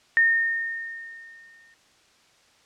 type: tone with exponential decay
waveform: sine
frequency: 1831 Hz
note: A#6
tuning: 32 cents flat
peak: -14 dBFS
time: 0.17-1.74 s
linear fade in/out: 0 ms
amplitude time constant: 340 ms
effects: white hiss -59 dBFS RMS until 2.65 s + low-pass 6000 Hz 12 dB/octave

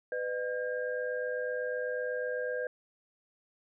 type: tone cluster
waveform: sine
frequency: 500 / 608 / 1609 Hz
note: B4 / D#5 / G6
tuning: +21 / -40 / +45 cents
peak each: -33 / -38 / -38 dBFS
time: 0.12-2.67 s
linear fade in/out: 2 ms
effects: none

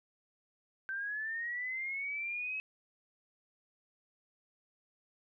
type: linear sweep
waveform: sine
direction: up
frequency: 1545 to 2572 Hz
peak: -35 dBFS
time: 0.89-2.6 s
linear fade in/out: 0 ms
effects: none

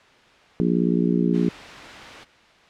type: harmonic tone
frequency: 59 Hz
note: A#1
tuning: 22 cents sharp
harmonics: 3 / 4 / 5 / 6 / 7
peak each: -21 / -23 / -25 / -27 / -28 dBFS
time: 0.6-1.49 s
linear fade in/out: 0 ms
type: noise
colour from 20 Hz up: white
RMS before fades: -37 dBFS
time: 1.33-2.25 s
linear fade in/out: 20 ms
effects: white hiss -52 dBFS RMS until 2.69 s + low-pass 3000 Hz 12 dB/octave

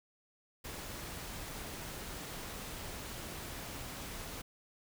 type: noise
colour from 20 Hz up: pink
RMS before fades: -44 dBFS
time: 0.64-4.42 s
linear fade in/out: 10 ms
effects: none

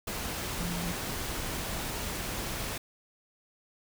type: tone in noise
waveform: sine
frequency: 172.8 Hz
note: F3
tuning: 18 cents flat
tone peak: -34 dBFS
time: 0.6-0.92 s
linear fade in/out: 5 ms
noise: pink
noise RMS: -35 dBFS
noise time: 0.07-2.78 s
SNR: -2 dB
effects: none

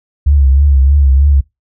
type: tone with vibrato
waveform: sine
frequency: 69.3 Hz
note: C#2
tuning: in tune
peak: -5 dBFS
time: 0.26-1.41 s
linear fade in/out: 10 ms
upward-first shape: triangle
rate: 3.2 Hz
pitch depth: 92 cents each way
effects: noise-tail reverb RT60 0.2 s tail -24 dB re dry

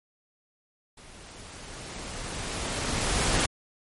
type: noise with level ramp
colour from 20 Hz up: pink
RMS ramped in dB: -49 to -23 dBFS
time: 0.97-3.46 s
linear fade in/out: 5 ms
effects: MP3 48 kbps

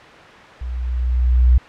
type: tone with level ramp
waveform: sine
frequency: 61.74 Hz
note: B1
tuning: in tune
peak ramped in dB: -24 to -7 dBFS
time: 0.61-1.58 s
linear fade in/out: 5 ms
effects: white hiss -39 dBFS RMS until 1.68 s + low-pass 2000 Hz 12 dB/octave

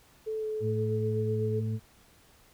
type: tone with pitch glide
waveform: sine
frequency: 437.3 to 432 Hz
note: A4 to A4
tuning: -11 to -32 cents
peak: -30 dBFS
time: 0.26-1.61 s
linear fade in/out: 20 ms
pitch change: -21 cents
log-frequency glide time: 0.38-0.46 s
type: harmonic tone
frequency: 110 Hz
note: A2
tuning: in tune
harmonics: 1 / 2 / 4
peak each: -29 / -36 / -44 dBFS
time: 0.6-1.8 s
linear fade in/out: 50 ms
effects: pink hiss -60 dBFS RMS until 2.53 s

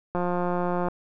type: click train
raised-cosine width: 1 ms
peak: -14 dBFS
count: 131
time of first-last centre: 0.15-0.884 s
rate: 177 Hz
effects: none

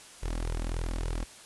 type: tone with flanger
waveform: sawtooth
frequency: 41.2 Hz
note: E1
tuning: in tune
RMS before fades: -32 dBFS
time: 0.22-1.25 s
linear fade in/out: 20 ms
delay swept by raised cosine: 2 to 3.7 ms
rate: 3.5 Hz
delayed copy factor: +0.65
effects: white hiss -50 dBFS RMS until 1.45 s + resampled to 24000 Hz

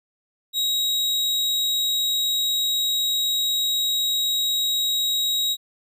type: tone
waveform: 40% pulse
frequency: 3813 Hz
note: A#7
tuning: 38 cents sharp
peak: -19 dBFS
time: 0.53-5.57 s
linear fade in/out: 50 ms
effects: none

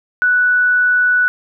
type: tone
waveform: sine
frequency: 1480 Hz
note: F#6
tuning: in tune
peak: -10 dBFS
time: 0.22-1.28 s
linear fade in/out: 0 ms
effects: none

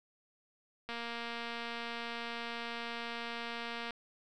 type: click train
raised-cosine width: 0.3 ms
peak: -25 dBFS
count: 707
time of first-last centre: 0.89-3.907 s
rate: 234 Hz
effects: none

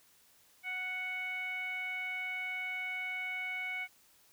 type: tone with low-pass filter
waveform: 15% pulse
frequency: 740 Hz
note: F#5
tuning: in tune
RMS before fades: -38 dBFS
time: 0.63-3.88 s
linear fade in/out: 50 ms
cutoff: 2300 Hz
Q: 6.7
effects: white hiss -65 dBFS RMS until 4.32 s

